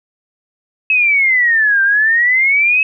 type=exponential two-way sweep; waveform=sine; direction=down then up; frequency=2588 to 1568 to 2588 Hz; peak=-9 dBFS; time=0.9-2.83 s; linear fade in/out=2 ms; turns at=1.82 s; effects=none